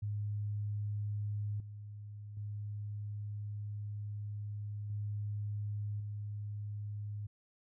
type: tone with level steps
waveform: sine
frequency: 103.83 Hz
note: G#2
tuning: in tune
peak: -34 / -44 / -38 / -35 / -38 dBFS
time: 0.02-7.27 s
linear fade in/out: 10 ms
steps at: 1.6 / 2.37 / 4.9 / 6 s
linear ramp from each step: 2 ms
effects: none